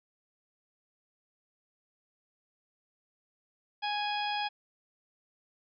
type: harmonic tone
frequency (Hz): 830.6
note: G#5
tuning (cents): 0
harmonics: 1 / 2 / 3 / 4 / 5 / 6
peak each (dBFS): -32 / -40 / -39 / -38 / -49 / -42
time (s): 3.82-4.49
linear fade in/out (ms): 20
effects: none